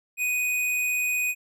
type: tone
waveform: square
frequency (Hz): 2489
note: D#7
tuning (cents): 0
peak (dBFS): -24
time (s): 0.17-1.35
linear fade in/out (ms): 50
effects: none